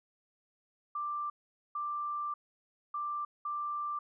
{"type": "tone bursts at uneven times", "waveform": "sine", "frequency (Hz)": 1180, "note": "D6", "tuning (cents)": 8, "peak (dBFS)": -33, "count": 4, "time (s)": [[0.95, 1.3], [1.75, 2.34], [2.94, 3.25], [3.45, 3.99]], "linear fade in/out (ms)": 5, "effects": []}